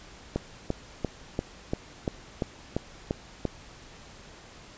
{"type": "click train", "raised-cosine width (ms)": 2, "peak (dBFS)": -13, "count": 10, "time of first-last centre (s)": [0.36, 3.453], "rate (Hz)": 2.91, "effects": ["pink hiss -49 dBFS RMS until 4.77 s", "resampled to 16000 Hz"]}